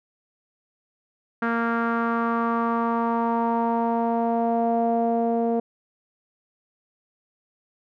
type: tone with low-pass filter sweep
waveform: sawtooth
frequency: 231.8 Hz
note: A#3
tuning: 10 cents flat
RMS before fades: -23 dBFS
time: 1.42-5.6 s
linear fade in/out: 5 ms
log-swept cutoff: 1500 to 590 Hz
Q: 4.2
effects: none